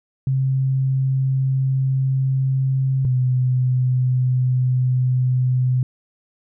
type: tone pair in turn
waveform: sine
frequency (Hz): 133 / 127.14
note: C3 / C3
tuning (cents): +29 / -49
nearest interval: minor second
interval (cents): 78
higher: first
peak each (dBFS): -16 / -15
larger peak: second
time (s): 0.27-3.05 / 3.05-5.83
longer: neither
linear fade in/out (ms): 2
effects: none

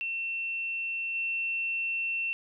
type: tone with level steps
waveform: sine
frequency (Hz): 2700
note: E7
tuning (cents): +41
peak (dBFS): -30 / -28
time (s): 0.01-2.33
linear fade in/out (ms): 0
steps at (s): 1.14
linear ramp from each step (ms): 20
effects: none

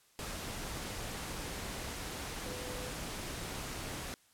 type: tone in noise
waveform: sine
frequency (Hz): 500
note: B4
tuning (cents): +21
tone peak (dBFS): -45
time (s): 2.46-2.91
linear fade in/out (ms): 0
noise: pink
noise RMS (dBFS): -41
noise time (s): 0.19-4.14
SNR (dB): -7
effects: white hiss -67 dBFS RMS until 4.33 s + low-pass 12000 Hz 12 dB/octave

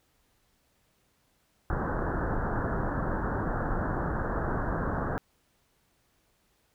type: low-pass noise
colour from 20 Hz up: pink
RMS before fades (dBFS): -30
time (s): 1.7-5.18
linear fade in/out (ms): 0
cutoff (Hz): 1700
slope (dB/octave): 96
effects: pink hiss -70 dBFS RMS until 6.74 s

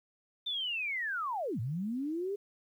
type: linear two-way sweep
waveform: sine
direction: down then up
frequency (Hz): 3600 to 103.83 to 414.1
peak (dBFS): -32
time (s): 0.46-2.36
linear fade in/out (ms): 10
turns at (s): 1.6
effects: 11-bit

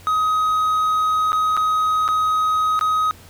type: tone with dropouts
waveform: triangle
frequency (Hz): 1260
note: D#6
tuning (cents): +21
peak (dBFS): -14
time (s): 0.07-3.11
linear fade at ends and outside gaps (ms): 0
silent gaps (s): 1.32-1.33 / 1.567-1.574 / 2.079-2.087 / 2.792-2.811
effects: added 90 Hz sine -47 dBFS peak until 3.29 s + pink hiss -46 dBFS RMS until 3.29 s

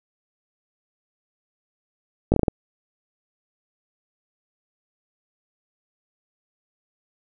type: slowing click train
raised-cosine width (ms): 2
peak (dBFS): -4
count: 6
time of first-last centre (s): 2.32-2.482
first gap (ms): 19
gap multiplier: 1.27
effects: none

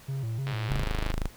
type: tone with vibrato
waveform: triangle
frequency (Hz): 123.47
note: B2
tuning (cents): 0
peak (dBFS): -27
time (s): 0.08-0.83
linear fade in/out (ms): 10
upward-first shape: square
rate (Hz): 3.3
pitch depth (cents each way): 160
type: click train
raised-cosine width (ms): 0.3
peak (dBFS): -20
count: 69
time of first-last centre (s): 0.47-1.118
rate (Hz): 105
type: tone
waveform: sawtooth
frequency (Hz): 26.08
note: G#0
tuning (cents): +8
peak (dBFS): -23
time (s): 0.7-1.29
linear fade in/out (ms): 10
effects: pink hiss -52 dBFS RMS until 1.36 s

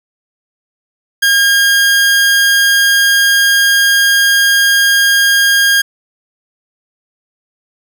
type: tone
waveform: sawtooth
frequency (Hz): 1620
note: G#6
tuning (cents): -43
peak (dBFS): -4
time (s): 1.22-5.82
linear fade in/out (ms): 10
effects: none

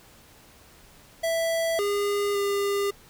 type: tone with pitch steps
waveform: square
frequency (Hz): 660 / 407 / 401.9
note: E5 / G#4 / G4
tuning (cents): +2 / -35 / +43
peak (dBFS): -24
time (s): 1.23-2.91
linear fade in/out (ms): 10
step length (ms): 560
effects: pink hiss -53 dBFS RMS until 3.09 s

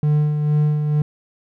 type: tone with tremolo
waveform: triangle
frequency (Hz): 149.8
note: D3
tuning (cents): +35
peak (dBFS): -11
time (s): 0.03-1.02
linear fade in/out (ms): 2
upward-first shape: sine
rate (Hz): 2.2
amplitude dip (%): 45
effects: none

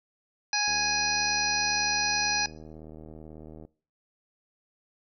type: harmonic tone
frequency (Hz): 830.6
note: G#5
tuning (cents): 0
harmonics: 1 / 2 / 3 / 5 / 6 / 7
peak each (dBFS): -31 / -31 / -31 / -31 / -31 / -31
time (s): 0.53-2.46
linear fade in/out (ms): 2
type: click train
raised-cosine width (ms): 2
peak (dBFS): -32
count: 233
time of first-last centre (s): 0.68-3.651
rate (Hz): 78.1
effects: noise-tail reverb RT60 0.4 s tail -21 dB re dry

